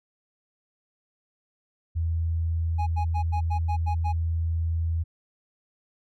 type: tone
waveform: sine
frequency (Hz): 82.41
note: E2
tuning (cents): 0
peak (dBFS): -23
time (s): 1.95-5.04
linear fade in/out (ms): 20
type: tone bursts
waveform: triangle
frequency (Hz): 830.6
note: G#5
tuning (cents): 0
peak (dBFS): -26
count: 8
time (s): 2.78-4.129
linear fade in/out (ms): 20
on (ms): 89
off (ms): 91
effects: none